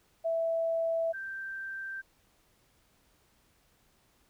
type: tone pair in turn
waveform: sine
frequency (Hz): 659.3 / 1568.1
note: E5 / G6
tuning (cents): 0 / 0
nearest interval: octave + minor third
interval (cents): 1500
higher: second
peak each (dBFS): -27 / -36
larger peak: first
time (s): 0.24-1.13 / 1.13-2.02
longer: neither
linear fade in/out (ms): 20
effects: pink hiss -68 dBFS RMS until 4.29 s